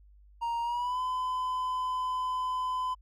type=tone with pitch glide; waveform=triangle; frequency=935 to 1013.8 Hz; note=A#5 to B5; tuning=+5 to +45 cents; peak=-27 dBFS; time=0.41-2.95 s; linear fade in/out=20 ms; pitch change=+140 cents; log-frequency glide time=0.62-1 s; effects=added 50 Hz sine -54 dBFS peak until 3.01 s